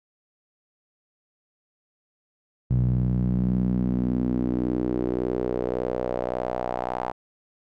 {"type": "tone with band-pass filter sweep", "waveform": "sawtooth", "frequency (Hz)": 61.74, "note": "B1", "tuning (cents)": 0, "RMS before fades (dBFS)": -25, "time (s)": [2.7, 7.12], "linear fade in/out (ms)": 10, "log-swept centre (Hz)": [130, 830], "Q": 3.1, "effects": []}